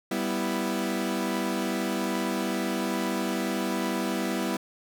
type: chord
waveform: sawtooth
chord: E minor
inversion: first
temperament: equal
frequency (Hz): 196 / 246.9 / 329.6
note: G3 / B3 / E4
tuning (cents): 0 / 0 / 0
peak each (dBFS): -27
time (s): 0.11-4.57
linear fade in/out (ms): 5
effects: none